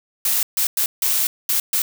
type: noise bursts at uneven times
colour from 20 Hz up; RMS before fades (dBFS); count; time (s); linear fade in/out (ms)
blue; -19; 6; 0.25-0.43 / 0.57-0.67 / 0.77-0.86 / 1.02-1.27 / 1.49-1.6 / 1.73-1.82; 2
effects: none